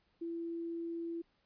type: tone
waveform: sine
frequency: 335.5 Hz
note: E4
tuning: 31 cents sharp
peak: -37 dBFS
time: 0.21-1.22 s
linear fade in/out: 10 ms
effects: pink hiss -75 dBFS RMS until 1.45 s + resampled to 11025 Hz